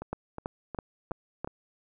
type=two click trains; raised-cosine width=1 ms; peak=-23 / -18 dBFS; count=5 / 5; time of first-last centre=0.02-1.475 / 0.13-1.446 s; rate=2.75 / 3.04 Hz; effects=none